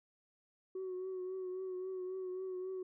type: tone with vibrato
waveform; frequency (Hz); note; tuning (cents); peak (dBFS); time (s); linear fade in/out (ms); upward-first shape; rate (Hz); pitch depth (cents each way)
sine; 371.9; F#4; +9; -37; 0.75-2.83; 5; triangle; 3.7; 39
effects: tanh soft clip ceiling -36 dBFS